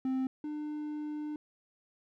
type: tone pair in turn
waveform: triangle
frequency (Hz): 261.6 / 300.3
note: C4 / D4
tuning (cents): 0 / +39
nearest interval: major second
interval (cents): 239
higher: second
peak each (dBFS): -27 / -33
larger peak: first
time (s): 0.05-0.27 / 0.44-1.36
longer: second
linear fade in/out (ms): 2
effects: none